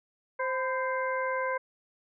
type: harmonic tone with a mistuned harmonic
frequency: 523.3 Hz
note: C5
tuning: in tune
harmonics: 1 / 2 / 3 / 4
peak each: -31 / -32 / -35 / -38 dBFS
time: 0.39-1.58 s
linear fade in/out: 10 ms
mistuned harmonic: 2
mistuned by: -57 cents
effects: none